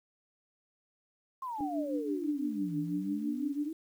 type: exponential two-way sweep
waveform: sine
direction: down then up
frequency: 1080 to 155.4 to 325.6 Hz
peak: -35 dBFS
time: 1.42-3.73 s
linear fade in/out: 5 ms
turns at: 2.77 s
type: tone with tremolo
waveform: sine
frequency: 293.7 Hz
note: D4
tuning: in tune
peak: -29 dBFS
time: 1.58-3.71 s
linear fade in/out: 50 ms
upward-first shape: triangle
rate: 6 Hz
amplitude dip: 75%
type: click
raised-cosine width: 2 ms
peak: -31 dBFS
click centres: 1.607 s
effects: 10-bit